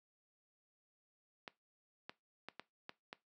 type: clicks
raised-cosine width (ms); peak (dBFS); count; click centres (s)
0.3; -29; 6; 1.478 / 2.095 / 2.486 / 2.596 / 2.894 / 3.129
effects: noise-tail reverb RT60 0.2 s tail -19 dB re dry + high-pass 200 Hz 12 dB/octave